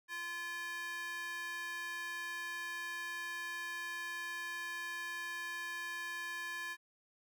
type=tone with high-pass filter; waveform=square; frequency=344.5 Hz; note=F4; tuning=24 cents flat; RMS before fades=-42 dBFS; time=0.08-6.77 s; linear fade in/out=50 ms; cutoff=1500 Hz; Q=5; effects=none